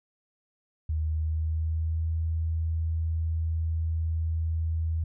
sine tone with pitch glide, 78.1 to 81.09 Hz, D#2 to E2, +7 to -28 cents, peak -25 dBFS, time 0.89-5.04 s, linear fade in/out 5 ms, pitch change +65 cents, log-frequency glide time 1.01-2.1 s, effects none

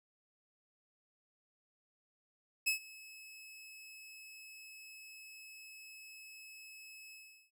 sawtooth tone with ADSR envelope, 2587 Hz, E7, 33 cents flat, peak -25 dBFS, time 2.66-7.51 s, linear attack 17 ms, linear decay 110 ms, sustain -23 dB, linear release 380 ms, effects none

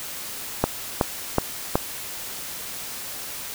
click train, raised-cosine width 1 ms, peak -3 dBFS, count 4, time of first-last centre 0.64-1.755 s, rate 2.69 Hz, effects white hiss -34 dBFS RMS until 3.54 s

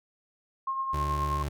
sine tone with tremolo, 1070 Hz, C6, 38 cents sharp, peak -26 dBFS, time 0.67-1.43 s, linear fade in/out 5 ms, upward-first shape triangle, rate 9.4 Hz, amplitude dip 50%
30% pulse tone, 72.9 Hz, D2, 12 cents flat, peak -27 dBFS, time 0.93-1.49 s, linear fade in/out 10 ms
effects none

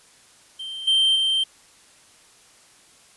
triangle tone with level steps, 3136 Hz, G7, in tune, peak -29 / -14 / -17 dBFS, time 0.59-1.44 s, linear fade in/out 10 ms, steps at 0.87 / 1.15 s, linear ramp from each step 10 ms, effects white hiss -53 dBFS RMS until 3.16 s + resampled to 24000 Hz

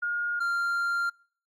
sine / triangle tone pair in turn, 1425 / 1390.8 Hz, F6 / F6, +34 / -8 cents, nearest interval unison, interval 42 cents, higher first, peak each -26 / -23 dBFS, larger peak second, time 0.02-0.4 / 0.4-1.1 s, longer second, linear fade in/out 10 ms, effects noise-tail reverb RT60 0.5 s tail -25 dB re dry + AAC 64 kbps

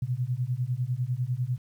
sine beating tone pair, 120.1 / 130.1 Hz, B2 / C3, -48 / -9 cents, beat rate 10 Hz, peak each -29 dBFS, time 0.02-1.58 s, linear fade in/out 5 ms, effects 10-bit

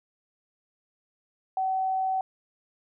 sine tone, 759 Hz, F#5, 44 cents sharp, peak -24 dBFS, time 1.57-2.21 s, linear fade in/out 2 ms, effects none

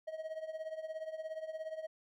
triangle tone with tremolo, 634 Hz, D#5, 32 cents sharp, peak -34 dBFS, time 0.07-1.87 s, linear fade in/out 10 ms, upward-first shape triangle, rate 17 Hz, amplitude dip 85%, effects none

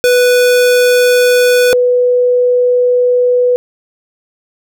square / sine tone pair in turn, 493.9 / 493.9 Hz, B4 / B4, 0 / 0 cents, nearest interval unison, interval 0 cents, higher neither, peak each -7 dBFS, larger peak neither, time 0.04-1.73 / 1.73-3.56 s, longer second, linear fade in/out 0 ms, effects none

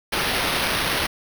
white noise with sample-and-hold, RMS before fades -23 dBFS, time 0.12-1.07 s, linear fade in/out 10 ms, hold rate 7350 Hz, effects none

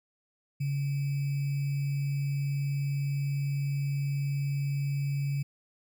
sine tone with sample-and-hold, 140.3 Hz, C#3, 21 cents sharp, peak -27 dBFS, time 0.6-5.43 s, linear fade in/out 10 ms, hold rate 2450 Hz, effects none

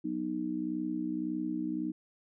harmonic tone, 61.8 Hz, B1, 2 cents sharp, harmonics 3 / 4 / 5, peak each -40 / -37 / -33 dBFS, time 0.04-1.92 s, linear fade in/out 10 ms, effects none

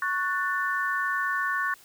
sine chord, F# minor, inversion second, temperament just, 1110 / 1480 / 1776 Hz, C#6 / F#6 / A6, +2 / 0 / +16 cents, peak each -29 dBFS, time 0.02-1.74 s, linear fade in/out 2 ms, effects white hiss -54 dBFS RMS until 1.84 s

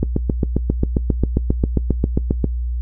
click train, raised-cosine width 3 ms, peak -3 dBFS, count 19, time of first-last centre 0.03-2.443 s, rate 7.46 Hz, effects noise-tail reverb RT60 0.1 s tail -20 dB re dry + added 60 Hz sine -19 dBFS peak until 2.81 s

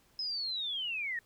sine linear sweep, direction down, 5160 to 1803 Hz, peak -33 dBFS, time 0.19-1.19 s, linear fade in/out 2 ms, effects pink hiss -67 dBFS RMS until 1.25 s

